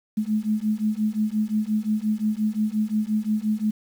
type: beating tone pair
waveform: sine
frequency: 211.5 / 217.2 Hz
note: G#3 / A3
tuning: +32 / -22 cents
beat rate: 5.7 Hz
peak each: -24 dBFS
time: 0.17-3.71 s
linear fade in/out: 10 ms
effects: 8-bit